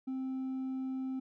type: tone with hard clipping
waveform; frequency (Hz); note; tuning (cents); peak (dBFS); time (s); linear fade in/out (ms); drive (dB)
sine; 262.2; C4; +4; -35; 0.07-1.2; 10; 2
effects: none